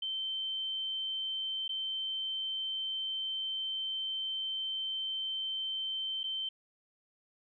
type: tone with dropouts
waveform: sine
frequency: 3103 Hz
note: G7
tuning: 18 cents flat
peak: -33 dBFS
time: 0.02-6.49 s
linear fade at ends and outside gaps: 5 ms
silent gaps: 1.68-1.691 / 6.233-6.239 s
effects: none